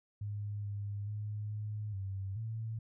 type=tone with pitch steps; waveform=sine; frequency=103.2 / 101.8 / 105.1 / 105.8 / 96.9 / 111.8 Hz; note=G#2 / G#2 / G#2 / G#2 / G2 / A2; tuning=-10 / -34 / +21 / +33 / -20 / +28 cents; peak=-36 dBFS; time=0.21-2.79 s; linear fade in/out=5 ms; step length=430 ms; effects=none